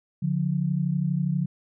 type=tone pair together; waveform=sine; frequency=145.23 / 177.6 Hz; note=D3 / F3; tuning=-19 / +29 cents; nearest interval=minor third; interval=348 cents; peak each=-25 dBFS; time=0.22-1.46 s; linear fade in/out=10 ms; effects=none